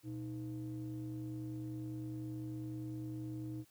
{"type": "ring-modulated tone", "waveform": "triangle", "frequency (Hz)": 96, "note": "G2", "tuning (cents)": -36, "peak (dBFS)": -35, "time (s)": [0.03, 3.65], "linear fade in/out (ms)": 50, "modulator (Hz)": 217, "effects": ["white hiss -69 dBFS RMS until 3.7 s", "high-pass 60 Hz 12 dB/octave"]}